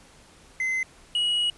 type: tone pair in turn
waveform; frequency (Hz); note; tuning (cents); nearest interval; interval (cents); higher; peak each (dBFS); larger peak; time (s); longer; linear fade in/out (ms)
triangle; 2056 / 2908; C7 / F#7; -31 / -31; tritone; 600; second; -22 / -20; second; 0.6-0.83 / 1.15-1.5; second; 2
effects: pink hiss -53 dBFS RMS until 1.57 s + resampled to 24000 Hz